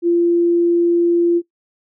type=tone; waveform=sine; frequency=343.6 Hz; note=F4; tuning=28 cents flat; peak=-11 dBFS; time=0.02-1.42 s; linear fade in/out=50 ms; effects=noise-tail reverb RT60 0.1 s tail -18 dB re dry